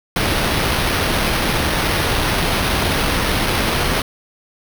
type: noise with sample-and-hold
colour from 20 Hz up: pink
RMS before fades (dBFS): -18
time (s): 0.16-4.02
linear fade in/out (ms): 2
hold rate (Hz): 7350
effects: none